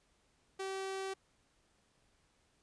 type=tone; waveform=sawtooth; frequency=384.9 Hz; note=G4; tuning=32 cents flat; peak=-34 dBFS; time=0.59-1.14 s; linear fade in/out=10 ms; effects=pink hiss -73 dBFS RMS until 2.62 s + resampled to 22050 Hz